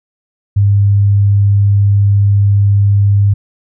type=tone; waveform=sine; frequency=100.8 Hz; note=G2; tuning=49 cents sharp; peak=-6 dBFS; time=0.56-3.34 s; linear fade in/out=10 ms; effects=none